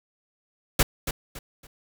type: noise with echo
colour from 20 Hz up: pink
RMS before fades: -18 dBFS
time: 0.79-0.83 s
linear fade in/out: 5 ms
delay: 280 ms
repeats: 3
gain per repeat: -10 dB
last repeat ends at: 1.67 s
effects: none